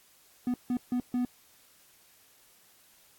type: tone bursts at uneven times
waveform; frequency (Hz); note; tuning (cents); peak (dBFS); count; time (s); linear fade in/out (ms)
triangle; 246.9; B3; 0; -24; 4; 0.47-0.54 / 0.7-0.77 / 0.92-1 / 1.14-1.25; 2
effects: white hiss -61 dBFS RMS until 3.18 s + AAC 64 kbps